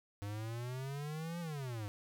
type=exponential two-way sweep; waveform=square; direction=up then down; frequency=100 to 174.4 to 100 Hz; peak=-40 dBFS; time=0.22-1.88 s; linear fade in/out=0 ms; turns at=1.4 s; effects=none